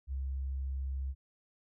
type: tone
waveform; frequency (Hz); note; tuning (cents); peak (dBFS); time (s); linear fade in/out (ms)
sine; 67; C2; +42; -33; 0.07-1.15; 50
effects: none